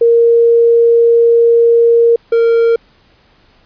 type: tone pair in turn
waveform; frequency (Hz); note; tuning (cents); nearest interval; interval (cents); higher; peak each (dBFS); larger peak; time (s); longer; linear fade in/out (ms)
sine / triangle; 466.2 / 462.2; A#4 / A#4; 0 / -15; unison; 15; first; -5; neither; 0.01-2.16 / 2.32-2.76; first; 5
effects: pink hiss -50 dBFS RMS until 3.65 s + resampled to 11025 Hz